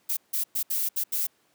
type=noise bursts at uneven times; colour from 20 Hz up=violet; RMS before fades=-27 dBFS; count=6; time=0.09-0.17 / 0.33-0.44 / 0.55-0.63 / 0.7-0.89 / 0.96-1.04 / 1.12-1.27 s; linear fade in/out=10 ms; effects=pink hiss -66 dBFS RMS until 1.54 s + high-pass 200 Hz 12 dB/octave